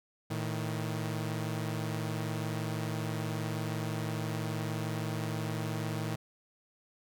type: tone pair together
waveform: sawtooth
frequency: 111.5 / 157.68 Hz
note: A2 / D#3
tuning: +23 / +23 cents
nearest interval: tritone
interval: 600 cents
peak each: -31 / -32 dBFS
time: 0.3-6.16 s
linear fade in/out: 10 ms
effects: none